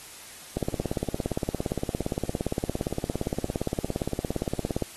click train, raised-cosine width 2 ms, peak -13 dBFS, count 75, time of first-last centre 0.57-4.823 s, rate 17.4 Hz, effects white hiss -45 dBFS RMS until 4.96 s + AAC 32 kbps

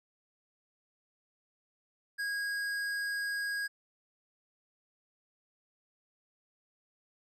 sine tone with tanh clipping, 1641 Hz, G#6, 21 cents flat, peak -34 dBFS, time 2.18-3.68 s, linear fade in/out 20 ms, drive 14 dB, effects none

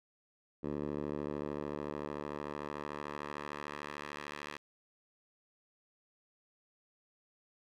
10% pulse tone with band-pass filter sweep, 73.42 Hz, D2, in tune, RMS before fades -41 dBFS, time 0.63-4.58 s, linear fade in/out 10 ms, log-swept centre 350 to 2100 Hz, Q 0.88, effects none

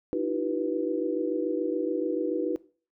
sine tone cluster, 306.2 / 333.1 / 380.2 / 488.4 Hz, D#4 / E4 / F#4 / B4, -28 / +18 / +47 / -19 cents, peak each -31 dBFS, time 0.13-2.56 s, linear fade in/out 0 ms, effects noise-tail reverb RT60 0.4 s tail -20 dB re dry

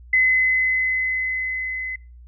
sine tone with level ramp, 2034 Hz, C7, 50 cents flat, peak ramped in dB -13 to -26 dBFS, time 0.13-1.96 s, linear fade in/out 5 ms, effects noise-tail reverb RT60 0.3 s tail -23 dB re dry + added 60 Hz sine -41 dBFS peak until 2.27 s

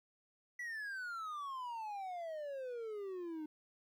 triangle exponential sweep, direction down, 1975.5 to 301.3 Hz, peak -39 dBFS, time 0.59-3.46 s, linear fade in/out 5 ms, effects 13-bit

